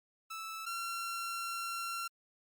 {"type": "tone pair in turn", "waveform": "sawtooth", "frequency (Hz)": [1314, 1366.1], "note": ["E6", "F6"], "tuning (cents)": [-6, -39], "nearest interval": "minor second", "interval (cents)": 67, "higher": "second", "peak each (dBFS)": [-37, -33], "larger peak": "second", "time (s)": [[0.3, 0.66], [0.66, 2.08]], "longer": "second", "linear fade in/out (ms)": 10, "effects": ["Opus 48 kbps"]}